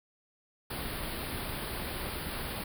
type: band-stop noise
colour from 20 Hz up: pink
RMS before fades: -37 dBFS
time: 0.7-2.64 s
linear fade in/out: 5 ms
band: 4900 to 9000 Hz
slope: 96 dB/octave
effects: none